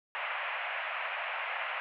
white band-pass noise, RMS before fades -36 dBFS, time 0.15-1.8 s, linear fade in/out 0 ms, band 590 to 2700 Hz, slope 48 dB/octave, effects none

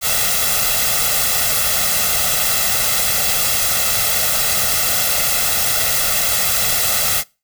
white noise with comb filter, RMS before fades -17 dBFS, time 0.01-7.24 s, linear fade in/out 50 ms, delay 1.5 ms, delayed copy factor +0.8, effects noise-tail reverb RT60 0.3 s tail -24 dB re dry

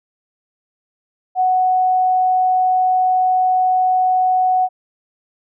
sine tone, 741 Hz, F#5, 2 cents sharp, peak -12 dBFS, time 1.35-4.69 s, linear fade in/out 50 ms, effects none

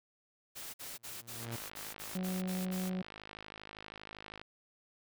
white noise bursts, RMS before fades -45 dBFS, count 10, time 0.55-2.9 s, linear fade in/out 20 ms, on 190 ms, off 50 ms
sawtooth tone with exponential growth, 116.54 Hz, A#2, in tune, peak -33 dBFS, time 0.96-1.56 s, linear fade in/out 5 ms, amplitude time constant 130 ms
click train, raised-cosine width 0.3 ms, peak -30 dBFS, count 158, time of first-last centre 1.43-4.415 s, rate 52.6 Hz
harmonic tone, 185 Hz, F#3, in tune, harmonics 1 / 2 / 3 / 4, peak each -34 / -47 / -48 / -53 dBFS, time 2.15-3.02 s, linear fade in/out 5 ms
effects none

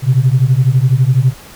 sine beating tone pair, 123.47 / 135.47 Hz, B2 / C#3, 0 / -39 cents, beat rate 12 Hz, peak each -10 dBFS, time 0.02-1.34 s, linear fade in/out 50 ms, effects tanh soft clip ceiling -1 dBFS + pink hiss -37 dBFS RMS until 1.55 s

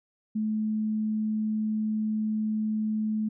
sine tone, 215.9 Hz, A3, 33 cents flat, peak -25 dBFS, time 0.35-3.29 s, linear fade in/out 10 ms, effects none

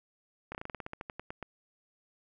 slowing click train, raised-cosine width 0.5 ms, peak -24 dBFS, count 15, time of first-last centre 0.52-1.427 s, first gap 28 ms, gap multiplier 1.12, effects none

